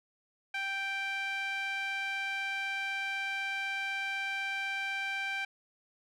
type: tone with band-pass filter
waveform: sawtooth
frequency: 784 Hz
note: G5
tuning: in tune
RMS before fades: -35 dBFS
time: 0.54-5.45 s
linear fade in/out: 5 ms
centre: 2100 Hz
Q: 3.1
effects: none